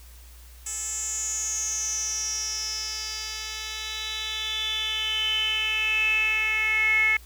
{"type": "tone with band-pass filter sweep", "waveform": "10% pulse", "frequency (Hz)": 434.9, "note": "A4", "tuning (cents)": -20, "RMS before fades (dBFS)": -27, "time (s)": [0.66, 7.17], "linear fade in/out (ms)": 5, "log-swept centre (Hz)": [7900, 2100], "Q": 9.4, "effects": ["added 60 Hz sine -45 dBFS peak until 7.25 s", "white hiss -53 dBFS RMS until 7.25 s"]}